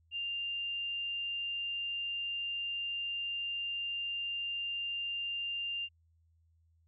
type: tone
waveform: sine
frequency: 2794 Hz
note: F7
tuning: in tune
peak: -34 dBFS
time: 0.11-5.89 s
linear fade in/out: 50 ms
effects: added 82 Hz sine -66 dBFS peak until 6.87 s